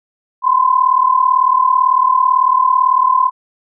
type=tone pair together; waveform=sine; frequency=1008.5 / 1046.5 Hz; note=B5 / C6; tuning=+36 / 0 cents; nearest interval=minor second; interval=64 cents; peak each=-12 dBFS; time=0.42-3.31 s; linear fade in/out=50 ms; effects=none